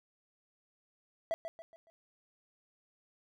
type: tone with echo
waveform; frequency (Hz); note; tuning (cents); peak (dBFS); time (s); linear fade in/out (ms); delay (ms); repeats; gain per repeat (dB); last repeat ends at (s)
triangle; 659.3; E5; 0; -28; 1.31-1.34; 0; 140; 4; -8; 1.9
effects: none